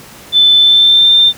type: tone with pitch glide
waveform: sine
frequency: 3520 to 3588 Hz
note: A7 to A7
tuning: 0 to +33 cents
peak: -4 dBFS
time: 0.32-1.33 s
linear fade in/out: 50 ms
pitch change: +33 cents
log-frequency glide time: 0.57-1.12 s
effects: pink hiss -35 dBFS RMS until 1.37 s + high-pass 80 Hz 12 dB/octave